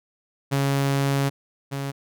sawtooth tone pair in turn, 138.59 / 138.59 Hz, C#3 / C#3, 0 / 0 cents, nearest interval unison, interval 0 cents, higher neither, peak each -16 / -23 dBFS, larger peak first, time 0.51-1.3 / 1.71-1.92 s, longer first, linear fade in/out 20 ms, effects none

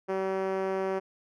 5% pulse tone with band-pass filter, 191 Hz, G3, 45 cents flat, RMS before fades -30 dBFS, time 0.08-1 s, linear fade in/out 20 ms, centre 400 Hz, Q 1.7, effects none

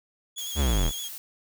25% pulse tone with vibrato, 3322 Hz, G#7, in tune, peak -29 dBFS, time 0.36-1.09 s, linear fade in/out 20 ms, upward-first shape square, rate 9.6 Hz, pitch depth 33 cents each way
blue noise, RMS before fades -39 dBFS, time 0.38-1.18 s, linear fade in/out 0 ms
45% pulse linear sweep, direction down, 77.78 to 32.7 Hz, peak -21 dBFS, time 0.55-0.92 s, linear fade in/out 50 ms
effects none

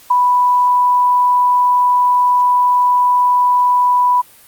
sine tone with ADSR envelope, 987.8 Hz, B5, in tune, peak -6 dBFS, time 0.1-4.22 s, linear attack 11 ms, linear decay 6 ms, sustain -3 dB, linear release 18 ms, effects white hiss -44 dBFS RMS until 4.47 s + Opus 48 kbps

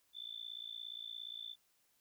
sine tone with amplitude modulation, 3520 Hz, A7, in tune, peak -40 dBFS, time 0.13-1.56 s, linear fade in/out 50 ms, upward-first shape sine, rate 57.2 Hz, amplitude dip 95%, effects white hiss -75 dBFS RMS until 2 s

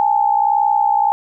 sine tone pair together, 818.4 / 880 Hz, G#5 / A5, -26 / 0 cents, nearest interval minor second, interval 126 cents, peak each -14 / -16 dBFS, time 0-1.12 s, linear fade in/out 0 ms, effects none

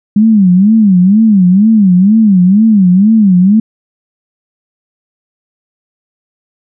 sine tone with vibrato, 200 Hz, G3, 35 cents sharp, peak -3 dBFS, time 0.16-3.6 s, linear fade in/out 5 ms, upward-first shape sine, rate 2.1 Hz, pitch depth 200 cents each way, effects none

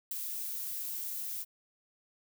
violet noise with ADSR envelope, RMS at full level -34 dBFS, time 0.11-1.45 s, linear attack 4 ms, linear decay 18 ms, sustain -4 dB, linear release 36 ms, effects none

